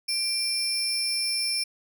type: tone pair together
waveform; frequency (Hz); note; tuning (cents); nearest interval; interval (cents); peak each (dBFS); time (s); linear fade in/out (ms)
35% pulse; 2379 / 5341; D7 / E8; +22 / +22; octave + major second; 1400; -30 / -23; 0.08-1.64; 10
effects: none